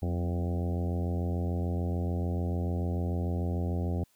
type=harmonic tone with a mistuned harmonic; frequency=86.8 Hz; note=F2; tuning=10 cents flat; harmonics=1 / 2 / 3 / 4 / 5 / 6 / 7 / 8 / 9; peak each=-29 / -35 / -39 / -41 / -43 / -45 / -46 / -47 / -48 dBFS; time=0.02-4.04 s; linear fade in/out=5 ms; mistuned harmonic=2; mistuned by=+65 cents; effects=white hiss -68 dBFS RMS until 4.15 s